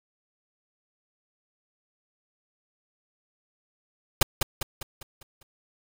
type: noise with echo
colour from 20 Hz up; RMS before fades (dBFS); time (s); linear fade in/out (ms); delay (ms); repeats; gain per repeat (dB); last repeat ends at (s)
pink; -17; 4.21-4.23; 5; 200; 6; -6; 5.43
effects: none